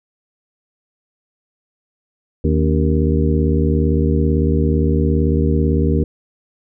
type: harmonic tone with a mistuned harmonic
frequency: 77.78 Hz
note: D#2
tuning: in tune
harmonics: 1 / 2 / 3 / 4 / 5 / 6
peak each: -16 / -19 / -21 / -22 / -23 / -24 dBFS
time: 2.44-6.04 s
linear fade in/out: 5 ms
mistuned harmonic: 4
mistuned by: -110 cents
effects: none